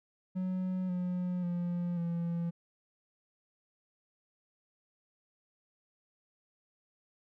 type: tone with pitch steps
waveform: triangle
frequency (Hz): 185 / 179.84 / 174.82 / 169.94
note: F#3 / F#3 / F3 / F3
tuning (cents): 0 / -49 / +2 / -47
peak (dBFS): -29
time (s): 0.35-2.51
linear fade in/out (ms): 20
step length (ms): 540
effects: none